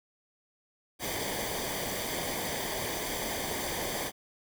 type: noise with comb filter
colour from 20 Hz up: pink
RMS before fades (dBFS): -34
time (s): 0.99-4.12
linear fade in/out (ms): 50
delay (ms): 0.74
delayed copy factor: -0.7
effects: none